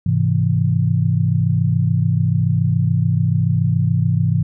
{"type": "chord", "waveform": "sine", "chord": "Ab augmented", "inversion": "none", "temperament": "equal", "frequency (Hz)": [103.83, 130.81, 164.81], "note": ["Ab2", "C3", "E3"], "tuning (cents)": [0, 0, 0], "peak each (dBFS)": -18, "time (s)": [0.06, 4.43], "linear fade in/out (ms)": 5, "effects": []}